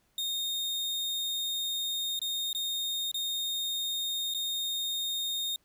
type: tone with dropouts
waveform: 40% pulse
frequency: 3689 Hz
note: A#7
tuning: 19 cents flat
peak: -29 dBFS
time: 0.18-5.56 s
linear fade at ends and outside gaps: 2 ms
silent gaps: 2.192-2.216 / 2.53-2.548 / 3.115-3.143 / 4.339-4.346 s
effects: pink hiss -71 dBFS RMS until 5.64 s